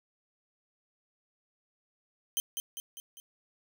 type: tone with echo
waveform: 10% pulse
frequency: 3114 Hz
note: G7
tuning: 12 cents flat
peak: -19 dBFS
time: 2.37-2.4 s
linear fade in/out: 0 ms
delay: 200 ms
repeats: 4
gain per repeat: -5 dB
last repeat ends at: 3.2 s
effects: none